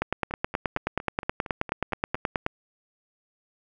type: two click trains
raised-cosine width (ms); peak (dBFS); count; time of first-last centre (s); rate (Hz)
0.5; -9 / -21; 24 / 9; 0.02-2.464 / 0.31-2.153; 9.41 / 4.34
effects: none